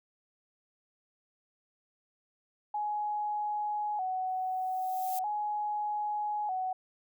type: tone with vibrato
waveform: sine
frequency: 791 Hz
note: G5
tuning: 15 cents sharp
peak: -30 dBFS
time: 2.74-6.73 s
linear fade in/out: 5 ms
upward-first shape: square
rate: 0.4 Hz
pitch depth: 100 cents each way
type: noise with exponential growth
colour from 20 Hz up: violet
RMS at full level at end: -38 dBFS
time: 4.27-5.19 s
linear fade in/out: 2 ms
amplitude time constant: 200 ms
effects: none